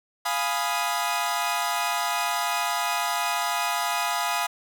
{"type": "chord", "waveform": "sawtooth", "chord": "F half-diminished seventh", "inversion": "none", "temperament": "equal", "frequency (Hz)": [698.5, 830.6, 987.8, 1244.5], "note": ["F5", "Ab5", "Cb6", "Eb6"], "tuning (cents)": [0, 0, 0, 0], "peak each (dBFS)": -26, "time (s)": [0.25, 4.47], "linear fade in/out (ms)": 10, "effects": []}